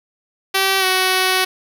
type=tone with pitch glide; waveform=5% pulse; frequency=385.7 to 373.6 Hz; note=G4 to F#4; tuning=-28 to +17 cents; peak=-3 dBFS; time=0.54-1.45 s; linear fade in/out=10 ms; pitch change=-55 cents; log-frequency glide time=0.79-0.85 s; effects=none